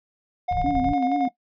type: tone with tremolo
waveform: triangle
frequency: 720 Hz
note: F#5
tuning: 47 cents flat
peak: -19 dBFS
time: 0.48-1.29 s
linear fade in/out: 10 ms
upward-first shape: square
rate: 11 Hz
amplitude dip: 40%
type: low-pass noise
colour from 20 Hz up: pink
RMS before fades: -30 dBFS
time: 0.51-0.93 s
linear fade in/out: 2 ms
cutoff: 180 Hz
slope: 96 dB/octave
type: tone with vibrato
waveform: sine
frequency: 272.4 Hz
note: C#4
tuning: 30 cents flat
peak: -22 dBFS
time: 0.64-1.28 s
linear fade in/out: 5 ms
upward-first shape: triangle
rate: 4.3 Hz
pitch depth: 120 cents each way
effects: noise-tail reverb RT60 0.1 s tail -17 dB re dry + resampled to 11025 Hz